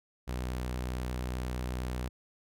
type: tone with vibrato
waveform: sawtooth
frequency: 62.3 Hz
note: B1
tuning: 16 cents sharp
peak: -29 dBFS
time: 0.27-2.09 s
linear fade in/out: 20 ms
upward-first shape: square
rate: 8.5 Hz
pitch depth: 8 cents each way
effects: none